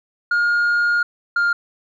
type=tone pair in turn; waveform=sine; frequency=1422 / 1404 Hz; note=F6 / F6; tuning=+31 / +9 cents; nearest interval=unison; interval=22 cents; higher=first; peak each=-12 dBFS; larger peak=neither; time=0.31-1.03 / 1.36-1.53 s; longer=first; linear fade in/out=5 ms; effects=tanh soft clip ceiling -14 dBFS